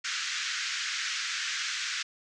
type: band-pass noise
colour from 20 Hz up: pink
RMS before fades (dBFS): -33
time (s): 0.04-2.03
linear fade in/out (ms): 10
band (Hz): 1400 to 6900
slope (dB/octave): 48
effects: none